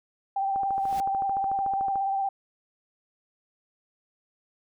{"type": "tone with vibrato", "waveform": "sine", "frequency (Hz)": 784, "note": "G5", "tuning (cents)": 0, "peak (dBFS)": -24, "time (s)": [0.36, 2.29], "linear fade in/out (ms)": 5, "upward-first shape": "sine", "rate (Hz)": 17, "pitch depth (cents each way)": 29}
{"type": "click train", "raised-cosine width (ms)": 1, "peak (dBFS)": -25, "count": 20, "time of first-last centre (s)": [0.56, 1.957], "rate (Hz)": 13.6}
{"type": "noise with exponential growth", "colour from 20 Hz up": "pink", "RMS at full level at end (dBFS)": -38, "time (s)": [0.66, 1], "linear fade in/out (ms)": 0, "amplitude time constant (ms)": 72}
{"effects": []}